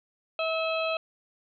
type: harmonic tone with a mistuned harmonic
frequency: 646 Hz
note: E5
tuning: 35 cents flat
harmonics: 1 / 2 / 4 / 5 / 6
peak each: -28 / -34 / -32 / -39 / -40 dBFS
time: 0.39-0.97 s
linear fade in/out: 2 ms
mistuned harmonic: 6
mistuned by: +60 cents
effects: none